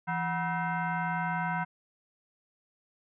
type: tone with frequency modulation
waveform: sine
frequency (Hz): 399.6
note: G4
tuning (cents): +33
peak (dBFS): -28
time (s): 0.07-1.65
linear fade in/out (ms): 20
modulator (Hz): 568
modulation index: 2.4
effects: none